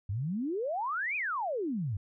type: exponential two-way sweep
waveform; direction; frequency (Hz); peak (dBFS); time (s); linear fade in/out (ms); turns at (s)
sine; up then down; 91 to 2554 to 91; -30; 0.09-1.97; 5; 1.16
effects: none